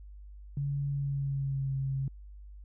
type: tone with pitch glide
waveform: sine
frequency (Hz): 141 to 135.02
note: C#3 to C#3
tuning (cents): +30 to -45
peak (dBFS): -29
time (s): 0.57-2.08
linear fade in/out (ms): 2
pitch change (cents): -75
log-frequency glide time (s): 0.9-1.76
effects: added 50 Hz sine -45 dBFS peak until 2.64 s